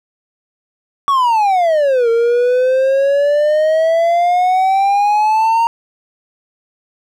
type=exponential two-way sweep; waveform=triangle; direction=down then up; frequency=1142 to 457.1 to 930 Hz; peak=-8 dBFS; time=1.08-5.67 s; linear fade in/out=0 ms; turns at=2.09 s; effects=none